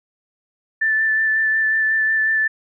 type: tone with vibrato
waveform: sine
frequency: 1762 Hz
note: A6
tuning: 2 cents sharp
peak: -15 dBFS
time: 0.81-2.48 s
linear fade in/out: 10 ms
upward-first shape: sine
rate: 5.5 Hz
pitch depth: 14 cents each way
effects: none